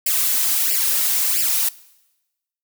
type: noise with flanger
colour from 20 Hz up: blue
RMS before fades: -19 dBFS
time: 0.06-1.69 s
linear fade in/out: 5 ms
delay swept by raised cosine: 0.39 to 3.99 ms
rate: 1.5 Hz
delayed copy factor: +0.9
effects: noise-tail reverb RT60 1.0 s tail -21 dB re dry